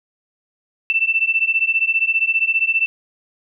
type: beating tone pair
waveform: sine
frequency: 2661 / 2676 Hz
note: E7 / E7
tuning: +16 / +25 cents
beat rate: 15 Hz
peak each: -18 dBFS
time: 0.9-2.86 s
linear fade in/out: 0 ms
effects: none